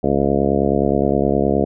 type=harmonic tone with a mistuned harmonic; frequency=69.6 Hz; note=C#2; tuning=8 cents sharp; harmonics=1 / 2 / 3 / 4 / 5 / 6 / 7 / 8 / 9 / 10; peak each=-27 / -25 / -21 / -22 / -23 / -21 / -23 / -27 / -24 / -26 dBFS; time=0.03-1.65 s; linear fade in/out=10 ms; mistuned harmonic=1; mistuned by=-24 cents; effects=none